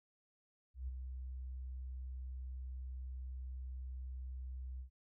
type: tone with ADSR envelope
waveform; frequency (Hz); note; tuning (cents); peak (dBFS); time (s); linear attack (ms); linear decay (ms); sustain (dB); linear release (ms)
sine; 64; C2; -38; -37; 0.74-4.9; 140; 19; -5; 100
effects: none